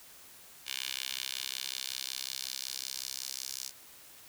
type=tone with high-pass filter sweep; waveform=10% pulse; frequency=65.41 Hz; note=C2; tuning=in tune; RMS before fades=-39 dBFS; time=0.65-3.72 s; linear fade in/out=50 ms; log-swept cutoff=3000 to 5500 Hz; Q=1.8; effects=white hiss -54 dBFS RMS until 4.28 s